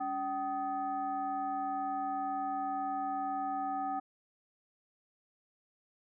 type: tone with frequency modulation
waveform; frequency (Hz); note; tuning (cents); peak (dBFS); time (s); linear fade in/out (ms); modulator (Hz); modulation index
sine; 767; G5; -38; -32; 0-4; 10; 484; 0.74
effects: none